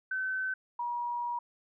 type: tone pair in turn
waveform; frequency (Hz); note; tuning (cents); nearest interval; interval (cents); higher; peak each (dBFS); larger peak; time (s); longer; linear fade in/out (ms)
sine; 1527 / 958.3; G6 / A#5; -46 / +48; minor sixth; 806; first; -30 / -31; first; 0.11-0.54 / 0.79-1.39; second; 5
effects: none